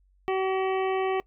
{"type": "harmonic tone", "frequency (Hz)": 380, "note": "F#4", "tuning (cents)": 46, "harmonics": [1, 2, 3, 5, 6, 7, 8], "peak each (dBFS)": [-25, -30, -34, -40, -40, -43, -45], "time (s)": [0.28, 1.2], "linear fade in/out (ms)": 0, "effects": ["noise-tail reverb RT60 0.1 s tail -22 dB re dry", "added 47 Hz sine -60 dBFS peak until 1.26 s"]}